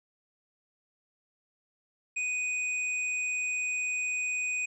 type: tone with tanh clipping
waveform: sine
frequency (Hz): 2489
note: D#7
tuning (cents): 0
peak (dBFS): -30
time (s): 2.16-4.66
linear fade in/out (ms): 10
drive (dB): 18
effects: resampled to 24000 Hz